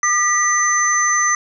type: tone cluster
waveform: sine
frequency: 1208 / 1946 / 6140 Hz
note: D6 / B6 / G8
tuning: +48 / -26 / -37 cents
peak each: -18 dBFS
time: 0.03-1.35 s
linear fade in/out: 2 ms
effects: none